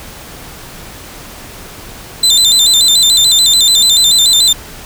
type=tone with vibrato; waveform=30% pulse; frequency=3800 Hz; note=A#7; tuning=33 cents sharp; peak=-3 dBFS; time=2.23-4.53 s; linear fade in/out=5 ms; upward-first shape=square; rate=6.9 Hz; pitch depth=100 cents each way; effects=pink hiss -31 dBFS RMS until 4.85 s